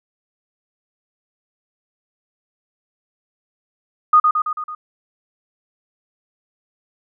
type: tone with echo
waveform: sine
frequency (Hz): 1235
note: D#6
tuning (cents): -13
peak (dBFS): -7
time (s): 4.13-4.2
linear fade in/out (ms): 5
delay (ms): 110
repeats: 5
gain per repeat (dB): -4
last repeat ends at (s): 4.75
effects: none